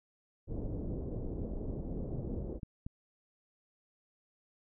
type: low-pass noise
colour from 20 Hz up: pink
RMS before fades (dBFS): -38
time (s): 0.47-2.6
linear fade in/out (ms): 50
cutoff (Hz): 490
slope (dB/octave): 24
type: clicks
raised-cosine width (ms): 5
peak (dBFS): -28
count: 2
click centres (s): 2.632 / 2.865
effects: none